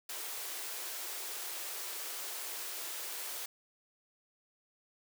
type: high-pass noise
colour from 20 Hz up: white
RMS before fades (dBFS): -41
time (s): 0.09-3.46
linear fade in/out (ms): 5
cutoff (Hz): 320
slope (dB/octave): 96
effects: none